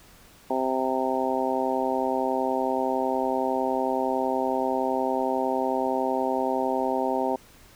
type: harmonic tone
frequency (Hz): 130.81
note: C3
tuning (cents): 0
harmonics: 2 / 3 / 4 / 5 / 6 / 7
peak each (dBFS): -30 / -30 / -30 / -30 / -30 / -30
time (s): 0.5-7.36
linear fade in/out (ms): 5
effects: pink hiss -53 dBFS RMS until 7.75 s